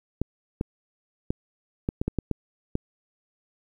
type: clicks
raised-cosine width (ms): 3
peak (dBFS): -12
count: 9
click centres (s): 0.216 / 0.611 / 1.305 / 1.889 / 2.015 / 2.08 / 2.187 / 2.313 / 2.754
effects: 9-bit